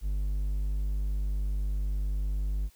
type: tone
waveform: triangle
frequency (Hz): 49.97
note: G1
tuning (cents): +34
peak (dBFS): -25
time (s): 0.01-2.7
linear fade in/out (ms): 50
effects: white hiss -62 dBFS RMS until 2.75 s